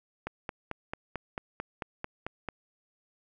click train, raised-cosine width 0.5 ms, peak -19 dBFS, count 11, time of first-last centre 0.27-2.487 s, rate 4.51 Hz, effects none

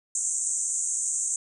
white band-pass noise, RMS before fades -28 dBFS, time 0.15-1.36 s, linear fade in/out 2 ms, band 6400 to 8700 Hz, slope 96 dB/octave, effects none

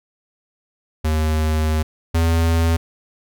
square tone pair in turn, 78 / 82.64 Hz, D#2 / E2, +5 / +5 cents, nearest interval minor second, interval 100 cents, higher second, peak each -17 / -15 dBFS, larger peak second, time 1.04-1.83 / 2.14-2.77 s, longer first, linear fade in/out 10 ms, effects none

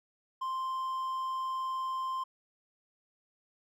triangle tone, 1046.5 Hz, C6, in tune, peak -30 dBFS, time 0.41-2.24 s, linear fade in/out 10 ms, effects none

